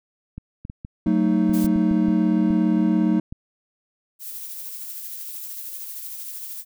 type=clicks; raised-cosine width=5 ms; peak=-21 dBFS; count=12; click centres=0.38 / 0.651 / 0.699 / 0.849 / 1.07 / 1.496 / 1.644 / 1.76 / 1.912 / 2.085 / 2.506 / 3.325 s
type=chord; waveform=triangle; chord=D# diminished; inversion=first; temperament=just; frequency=186.68 / 224 / 311.1 Hz; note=F#3 / A3 / D#4; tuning=+16 / +31 / 0 cents; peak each=-19 dBFS; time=1.06-3.2 s; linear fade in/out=5 ms
type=noise; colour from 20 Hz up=blue; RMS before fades=-35 dBFS; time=1.53-1.67 s; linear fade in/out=10 ms
type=noise with tremolo; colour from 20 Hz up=violet; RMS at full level=-33 dBFS; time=4.19-6.65 s; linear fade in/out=50 ms; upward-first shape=sine; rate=13 Hz; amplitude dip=30%
effects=none